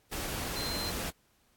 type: tone in noise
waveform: sine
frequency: 4124 Hz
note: C8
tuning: 26 cents flat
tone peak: -36 dBFS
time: 0.55-0.91 s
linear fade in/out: 20 ms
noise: pink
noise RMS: -36 dBFS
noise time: 0.11-1.11 s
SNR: -3 dB
effects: pink hiss -69 dBFS RMS until 1.56 s + AAC 64 kbps

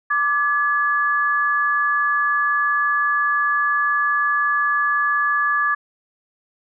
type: tone pair together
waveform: sine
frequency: 1174.7 / 1700.4 Hz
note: D6 / G#6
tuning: 0 / +40 cents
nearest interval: tritone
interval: 640 cents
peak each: -19 dBFS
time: 0.1-5.75 s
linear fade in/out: 10 ms
effects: none

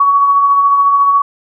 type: tone with tremolo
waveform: sine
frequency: 1124 Hz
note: C#6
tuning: 24 cents sharp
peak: -5 dBFS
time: 0-1.22 s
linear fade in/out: 5 ms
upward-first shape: triangle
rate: 14 Hz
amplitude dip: 40%
effects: none

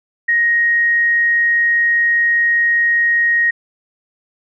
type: tone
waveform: sine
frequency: 1875 Hz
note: A#6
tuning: 10 cents sharp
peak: -11 dBFS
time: 0.28-3.51 s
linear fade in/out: 10 ms
effects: none

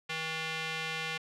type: tone with band-pass filter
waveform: square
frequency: 160 Hz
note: D#3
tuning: 49 cents sharp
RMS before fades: -36 dBFS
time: 0.09-1.18 s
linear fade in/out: 10 ms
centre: 2600 Hz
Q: 1.6
effects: none

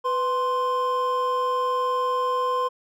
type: tone pair together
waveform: triangle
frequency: 498 / 1046.5 Hz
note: B4 / C6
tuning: +14 / 0 cents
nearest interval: octave + minor second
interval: 1286 cents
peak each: -24 / -21 dBFS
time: 0.04-2.69 s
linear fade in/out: 20 ms
effects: none

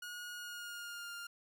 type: tone with pitch glide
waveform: sawtooth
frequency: 1444 to 1402.9 Hz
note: F#6 to F6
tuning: -43 to +7 cents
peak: -40 dBFS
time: 0.02-1.27 s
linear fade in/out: 5 ms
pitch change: -50 cents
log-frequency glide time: 0.34-1.13 s
effects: none

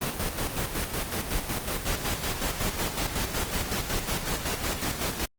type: noise with tremolo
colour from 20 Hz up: pink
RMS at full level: -28 dBFS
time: 0.01-5.26 s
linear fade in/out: 10 ms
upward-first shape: square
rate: 5.4 Hz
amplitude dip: 50%
effects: Opus 24 kbps

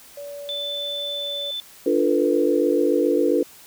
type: tone with pitch glide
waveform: sine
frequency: 573 to 569.7 Hz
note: D5 to C#5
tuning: -43 to +47 cents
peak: -32 dBFS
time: 0.17-1.51 s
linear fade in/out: 5 ms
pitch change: -10 cents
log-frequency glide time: 1.14-1.36 s
type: tone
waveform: sine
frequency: 3520 Hz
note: A7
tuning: in tune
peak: -26 dBFS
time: 0.49-1.6 s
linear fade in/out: 0 ms
type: chord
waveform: sine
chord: B half-diminished seventh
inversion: first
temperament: equal with one note detuned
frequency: 293.7 / 349.2 / 446.7 / 493.9 Hz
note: D4 / F4 / A4 / B4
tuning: 0 / 0 / +26 / 0 cents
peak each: -22 dBFS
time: 1.86-3.43 s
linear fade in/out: 5 ms
effects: white hiss -47 dBFS RMS until 3.66 s

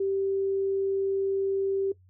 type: tone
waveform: sine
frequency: 390 Hz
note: G4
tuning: 9 cents flat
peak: -24 dBFS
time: 0-1.92 s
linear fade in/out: 5 ms
effects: noise-tail reverb RT60 0.1 s tail -17 dB re dry + added 92 Hz sine -55 dBFS peak until 2.09 s

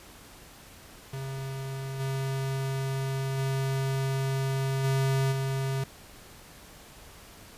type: tone with level steps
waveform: square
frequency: 134.6 Hz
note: C3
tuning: 49 cents sharp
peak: -34 / -29 / -27 / -24 / -28 dBFS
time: 1.13-5.84 s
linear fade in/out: 5 ms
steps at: 1.99 / 3.37 / 4.83 / 5.31 s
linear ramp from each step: 20 ms
effects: pink hiss -50 dBFS RMS until 7.57 s + resampled to 32000 Hz

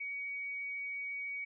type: tone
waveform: sine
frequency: 2253 Hz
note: C#7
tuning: 28 cents sharp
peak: -37 dBFS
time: 0-1.45 s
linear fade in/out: 10 ms
effects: none

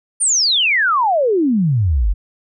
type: exponential sweep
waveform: sine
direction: down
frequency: 9520 to 42.73 Hz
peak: -12 dBFS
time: 0.2-2.14 s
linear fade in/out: 20 ms
effects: none

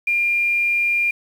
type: tone with quantisation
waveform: sine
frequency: 2400 Hz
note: D7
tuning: 37 cents sharp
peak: -16 dBFS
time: 0.07-1.11 s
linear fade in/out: 5 ms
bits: 7
effects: none

